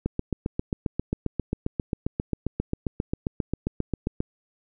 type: click train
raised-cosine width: 3 ms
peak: -12 dBFS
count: 32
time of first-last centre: 0.06-4.204 s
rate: 7.48 Hz
effects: none